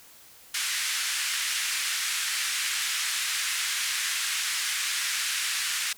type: band-pass noise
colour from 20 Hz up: pink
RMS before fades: -29 dBFS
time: 0.54-5.93 s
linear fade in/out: 5 ms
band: 1600 to 11000 Hz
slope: 24 dB/octave
effects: white hiss -52 dBFS RMS until 5.97 s